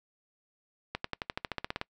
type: accelerating click train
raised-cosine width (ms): 0.3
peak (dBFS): -16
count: 13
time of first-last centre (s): 0.95-1.814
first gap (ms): 94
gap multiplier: 0.95
effects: noise-tail reverb RT60 0.1 s tail -25 dB re dry